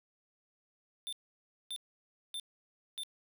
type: tone bursts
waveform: square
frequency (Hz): 3567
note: A7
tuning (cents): +23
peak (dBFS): -38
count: 4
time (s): 1.07-3.034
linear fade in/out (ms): 0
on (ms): 56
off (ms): 580
effects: none